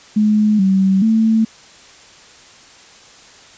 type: tone with pitch steps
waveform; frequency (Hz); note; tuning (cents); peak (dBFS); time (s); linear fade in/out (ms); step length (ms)
sine; 212.3 / 191.6 / 222.1; G#3 / G3 / A3; +38 / -39 / +16; -10; 0.16-1.45; 10; 430
effects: white hiss -43 dBFS RMS until 3.57 s + resampled to 16000 Hz